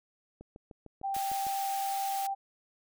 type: click train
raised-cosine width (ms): 2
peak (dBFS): -34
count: 8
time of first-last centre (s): 0.41-1.467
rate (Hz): 6.62
type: tone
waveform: sine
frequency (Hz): 785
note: G5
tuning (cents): +2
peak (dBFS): -30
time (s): 1.03-2.35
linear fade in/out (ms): 20
type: high-pass noise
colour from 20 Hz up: white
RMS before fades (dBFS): -41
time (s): 1.14-2.27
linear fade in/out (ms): 5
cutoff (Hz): 1100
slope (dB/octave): 12
effects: none